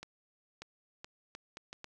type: accelerating click train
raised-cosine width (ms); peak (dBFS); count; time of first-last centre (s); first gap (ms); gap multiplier
0.2; -27; 7; 0.03-1.844; 590; 0.72
effects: none